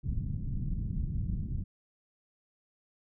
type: low-pass noise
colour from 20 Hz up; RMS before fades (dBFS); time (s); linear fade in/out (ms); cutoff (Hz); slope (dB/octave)
pink; -33; 0.03-1.64; 20; 190; 24
effects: none